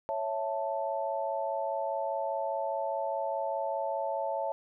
sine chord, A major, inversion first, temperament equal, 554.4 / 659.3 / 880 Hz, C#5 / E5 / A5, 0 / 0 / 0 cents, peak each -34 dBFS, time 0.09-4.52 s, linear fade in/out 0 ms, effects none

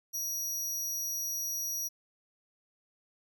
sawtooth tone, 5770 Hz, F#8, 44 cents flat, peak -30 dBFS, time 0.13-1.89 s, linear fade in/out 20 ms, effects none

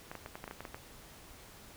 clicks, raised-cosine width 0.5 ms, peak -27 dBFS, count 10, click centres 0.115 / 0.153 / 0.261 / 0.355 / 0.441 / 0.478 / 0.511 / 0.606 / 0.652 / 0.745 s, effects pink hiss -54 dBFS RMS until 1.76 s

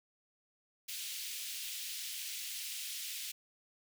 pink high-pass noise, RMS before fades -42 dBFS, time 0.88-3.32 s, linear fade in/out 10 ms, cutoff 2600 Hz, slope 24 dB/octave, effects none

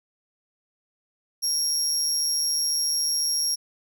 30% pulse tone with amplitude modulation, 5588 Hz, F8, in tune, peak -16 dBFS, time 1.42-3.56 s, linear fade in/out 20 ms, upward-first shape sine, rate 154 Hz, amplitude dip 50%, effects none

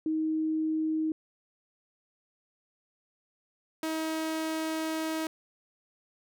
sine / sawtooth tone pair in turn, 314.8 / 318.3 Hz, D#4 / D#4, +20 / +39 cents, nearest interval unison, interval 19 cents, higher second, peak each -26 dBFS, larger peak neither, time 0.06-1.12 / 3.83-5.27 s, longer second, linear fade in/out 2 ms, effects none

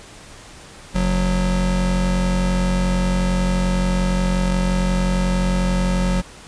square tone pair together, 45.64 / 182.7 Hz, F#1 / F#3, -23 / -22 cents, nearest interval 2 octaves, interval 2401 cents, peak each -20 dBFS, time 0.94-6.22 s, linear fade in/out 20 ms, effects pink hiss -41 dBFS RMS until 6.47 s + resampled to 22050 Hz

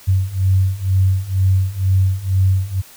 sine beating tone pair, 93.6 / 95.7 Hz, F#2 / G2, +20 / -41 cents, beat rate 2.1 Hz, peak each -17 / -15 dBFS, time 0.07-2.82 s, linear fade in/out 20 ms, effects white hiss -43 dBFS RMS until 2.96 s

